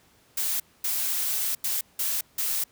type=noise bursts at uneven times; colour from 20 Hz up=blue; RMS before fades=-27 dBFS; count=5; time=0.37-0.6 / 0.84-1.55 / 1.64-1.81 / 1.99-2.21 / 2.38-2.64 s; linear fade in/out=5 ms; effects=pink hiss -60 dBFS RMS until 2.71 s + high-pass 60 Hz 12 dB/octave